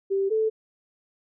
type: tone pair in turn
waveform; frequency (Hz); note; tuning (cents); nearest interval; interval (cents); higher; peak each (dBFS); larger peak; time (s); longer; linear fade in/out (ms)
sine; 390.8 / 438.7; G4 / A4; -5 / -5; major second; 200; second; -21 / -20; second; 0.1-0.3 / 0.3-0.5; neither; 20
effects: none